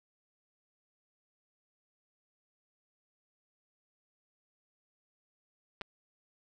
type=clicks; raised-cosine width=0.3 ms; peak=-23 dBFS; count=2; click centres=5.812 / 5.817 s; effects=none